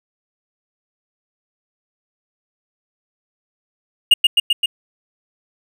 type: tone with echo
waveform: triangle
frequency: 2849 Hz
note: F7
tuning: 34 cents sharp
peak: -4 dBFS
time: 4.11-4.14 s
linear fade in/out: 5 ms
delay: 130 ms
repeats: 4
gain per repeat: -2 dB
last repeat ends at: 4.66 s
effects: none